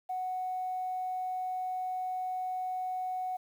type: tone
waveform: sine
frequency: 740 Hz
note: F#5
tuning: in tune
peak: -31 dBFS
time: 0.09-3.37 s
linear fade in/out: 10 ms
effects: tanh soft clip ceiling -27 dBFS + 10-bit